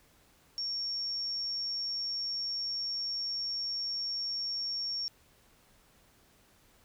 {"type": "tone", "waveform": "sine", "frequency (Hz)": 5510, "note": "F8", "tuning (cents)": -24, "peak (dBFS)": -32, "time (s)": [0.58, 5.08], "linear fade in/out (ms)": 0, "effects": ["pink hiss -64 dBFS RMS until 6.84 s"]}